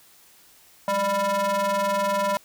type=ring-modulated tone; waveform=square; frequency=196 Hz; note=G3; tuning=in tune; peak=-19 dBFS; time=0.88-2.37 s; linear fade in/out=0 ms; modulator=794 Hz; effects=white hiss -54 dBFS RMS until 2.44 s